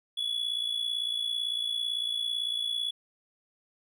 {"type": "tone with amplitude modulation", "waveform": "triangle", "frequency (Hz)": 3400, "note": "G#7", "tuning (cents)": 40, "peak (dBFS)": -24, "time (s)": [0.17, 2.91], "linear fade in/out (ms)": 10, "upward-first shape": "sine", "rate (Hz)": 57.9, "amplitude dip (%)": 70, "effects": []}